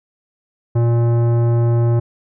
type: tone with tanh clipping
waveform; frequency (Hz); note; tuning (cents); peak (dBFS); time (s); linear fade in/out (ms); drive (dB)
sine; 117.7; A#2; +17; -14; 0.75-2; 10; 15
effects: none